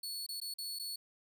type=tone with dropouts; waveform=sawtooth; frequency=4410 Hz; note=C#8; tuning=10 cents flat; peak=-36 dBFS; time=0.03-0.96 s; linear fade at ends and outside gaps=5 ms; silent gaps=0.265-0.288 / 0.402-0.415 / 0.54-0.584 / 0.789-0.795 s; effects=none